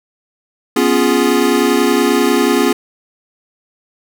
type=chord; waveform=square; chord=C# dominant seventh; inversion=third; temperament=equal; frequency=246.9 / 277.2 / 349.2 / 415.3 Hz; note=B3 / C#4 / E#4 / G#4; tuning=0 / 0 / 0 / 0 cents; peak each=-17 dBFS; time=0.76-2.73 s; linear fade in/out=5 ms; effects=none